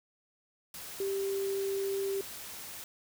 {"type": "tone in noise", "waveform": "sine", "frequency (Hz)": 392, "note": "G4", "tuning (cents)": 0, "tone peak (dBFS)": -30, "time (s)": [1, 2.21], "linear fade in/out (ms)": 2, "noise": "white", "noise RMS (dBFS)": -44, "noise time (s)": [0.74, 2.84], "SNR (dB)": 11, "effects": []}